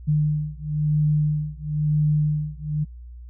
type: beating tone pair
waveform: sine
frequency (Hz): 150.5 / 151.5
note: D3 / D#3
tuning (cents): +43 / -46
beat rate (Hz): 1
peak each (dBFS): -22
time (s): 0.07-2.85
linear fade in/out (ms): 20
effects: noise-tail reverb RT60 0.1 s tail -26 dB re dry + added 60 Hz sine -37 dBFS peak until 3.29 s